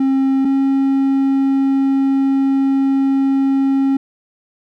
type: tone pair in turn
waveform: triangle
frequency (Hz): 268.3 / 271.4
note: C4 / C#4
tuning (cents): +44 / -36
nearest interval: unison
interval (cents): 20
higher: second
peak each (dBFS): -10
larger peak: neither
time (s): 0-0.45 / 0.45-3.97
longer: second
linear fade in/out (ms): 5
effects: none